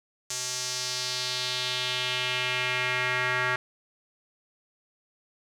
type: tone with band-pass filter sweep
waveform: square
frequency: 126.1 Hz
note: B2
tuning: 36 cents sharp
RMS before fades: -29 dBFS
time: 0.3-3.56 s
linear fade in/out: 2 ms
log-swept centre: 6600 to 1700 Hz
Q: 2.3
effects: none